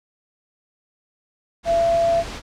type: tone in noise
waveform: sine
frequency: 674 Hz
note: E5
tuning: 38 cents sharp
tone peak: -15 dBFS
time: 1.65-2.24 s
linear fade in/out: 50 ms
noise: pink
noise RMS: -32 dBFS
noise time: 1.63-2.42 s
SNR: +14 dB
effects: low-pass 6000 Hz 12 dB/octave